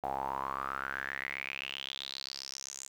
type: tone with band-pass filter sweep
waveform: sawtooth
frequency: 67.6 Hz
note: C#2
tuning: 43 cents flat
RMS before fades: -39 dBFS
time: 0.03-2.88 s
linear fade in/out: 10 ms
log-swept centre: 750 to 7300 Hz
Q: 7.4
effects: 10-bit